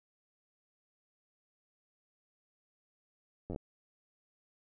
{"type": "slowing click train", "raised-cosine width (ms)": 2, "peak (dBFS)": -27, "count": 6, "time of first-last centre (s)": [3.5, 3.561], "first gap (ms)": 10, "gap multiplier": 1.1, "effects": []}